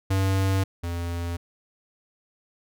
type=tone pair in turn; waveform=square; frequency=96.2 / 85.7 Hz; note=G2 / F2; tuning=-32 / -32 cents; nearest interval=major second; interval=200 cents; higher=first; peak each=-21 / -28 dBFS; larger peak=first; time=0.1-0.64 / 0.83-1.37 s; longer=neither; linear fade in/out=10 ms; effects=none

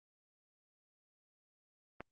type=click; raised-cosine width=0.5 ms; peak=-27 dBFS; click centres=2.006 s; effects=Opus 24 kbps

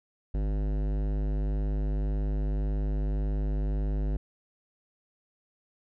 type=tone with hard clipping; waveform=sine; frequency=50.9 Hz; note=G#1; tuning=34 cents flat; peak=-28 dBFS; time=0.34-4.17 s; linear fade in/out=5 ms; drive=17 dB; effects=none

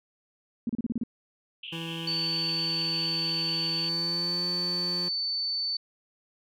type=tone bursts; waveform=sine; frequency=233.1 Hz; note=A#3; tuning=in tune; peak=-25 dBFS; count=7; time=0.67-1.036 s; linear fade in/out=2 ms; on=24 ms; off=33 ms
type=band-pass noise; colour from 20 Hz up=pink; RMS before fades=-40 dBFS; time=1.63-3.89 s; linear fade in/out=5 ms; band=2700 to 3200 Hz; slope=96 dB/octave
type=tone with pitch glide; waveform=25% pulse; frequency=165.3 to 176.14 Hz; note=E3 to F3; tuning=+5 to +15 cents; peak=-31 dBFS; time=1.72-5.09 s; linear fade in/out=10 ms; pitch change=+110 cents; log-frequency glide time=3.75-4.47 s
type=tone; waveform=sine; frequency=4520 Hz; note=C#8; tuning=33 cents sharp; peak=-27 dBFS; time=2.07-5.77 s; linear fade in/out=5 ms
effects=none

